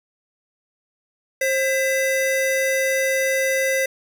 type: tone pair together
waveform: square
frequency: 532 / 2007 Hz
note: C5 / B6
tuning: +29 / +27 cents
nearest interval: octave + major seventh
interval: 2298 cents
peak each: -21 / -23 dBFS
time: 1.41-3.86 s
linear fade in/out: 5 ms
effects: none